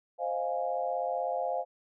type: chord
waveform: sine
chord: F minor seventh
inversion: second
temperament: equal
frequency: 523.3 / 622.3 / 698.5 / 830.6 Hz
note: C5 / Eb5 / F5 / Ab5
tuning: 0 / 0 / 0 / 0 cents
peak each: -34 / -37 / -32 / -37 dBFS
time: 0.18-1.65 s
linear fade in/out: 50 ms
effects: none